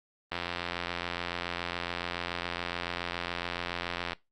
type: click train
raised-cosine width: 0.3 ms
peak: -16 dBFS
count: 333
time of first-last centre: 0.32-4.132 s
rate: 87.1 Hz
effects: noise-tail reverb RT60 0.2 s tail -21 dB re dry + Opus 32 kbps